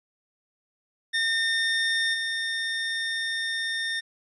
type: tone with level steps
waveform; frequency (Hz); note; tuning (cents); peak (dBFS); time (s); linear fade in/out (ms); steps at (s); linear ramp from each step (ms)
25% pulse; 1819; A#6; -43; -19 / -23; 1.13-4.01; 20; 2.13; 20
effects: resampled to 22050 Hz